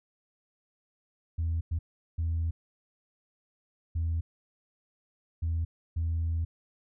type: tone bursts at uneven times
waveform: sine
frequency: 82.41 Hz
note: E2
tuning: in tune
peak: -25 dBFS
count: 6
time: 1.38-1.61 / 1.71-1.79 / 2.18-2.51 / 3.95-4.21 / 5.42-5.65 / 5.96-6.45 s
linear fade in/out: 10 ms
effects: tanh soft clip ceiling -24 dBFS